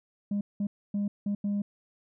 sine tone bursts at uneven times, 203.2 Hz, G#3, 38 cents flat, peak -24 dBFS, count 5, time 0.31-0.41 / 0.6-0.67 / 0.94-1.08 / 1.26-1.35 / 1.44-1.62 s, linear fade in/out 5 ms, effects tanh soft clip ceiling -25 dBFS

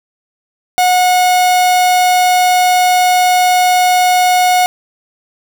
45% pulse tone, 728 Hz, F#5, 28 cents flat, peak -8 dBFS, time 0.78-4.66 s, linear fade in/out 0 ms, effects none

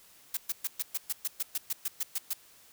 blue noise bursts, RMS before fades -31 dBFS, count 14, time 0.34-2.334 s, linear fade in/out 5 ms, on 31 ms, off 120 ms, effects white hiss -58 dBFS RMS until 2.72 s

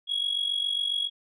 sine tone with amplitude modulation, 3322 Hz, G#7, in tune, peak -20 dBFS, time 0.07-1.1 s, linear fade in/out 50 ms, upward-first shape sine, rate 47.3 Hz, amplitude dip 80%, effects tanh soft clip ceiling -21 dBFS

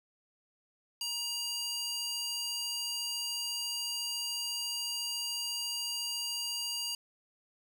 square tone with high-pass filter, 947 Hz, A#5, 27 cents sharp, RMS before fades -36 dBFS, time 1.01-6.95 s, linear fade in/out 2 ms, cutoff 3900 Hz, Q 2.1, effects none

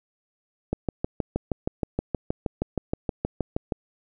click train, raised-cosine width 2 ms, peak -11 dBFS, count 20, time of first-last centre 0.73-3.722 s, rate 6.35 Hz, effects none

